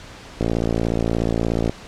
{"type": "click train", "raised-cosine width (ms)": 2, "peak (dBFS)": -7, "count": 74, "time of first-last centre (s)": [0.41, 1.695], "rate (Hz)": 56.8, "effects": ["pink hiss -40 dBFS RMS until 1.87 s", "low-pass 6000 Hz 12 dB/octave"]}